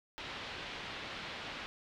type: low-pass noise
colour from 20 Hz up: white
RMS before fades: -44 dBFS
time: 0.18-1.66 s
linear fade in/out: 0 ms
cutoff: 3700 Hz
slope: 24 dB/octave
effects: none